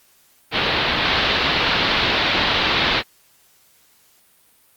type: low-pass noise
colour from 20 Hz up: white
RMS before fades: -19 dBFS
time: 0.51-3.03 s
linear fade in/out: 50 ms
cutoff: 4200 Hz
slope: 48 dB/octave
effects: white hiss -56 dBFS RMS until 4.76 s + Opus 48 kbps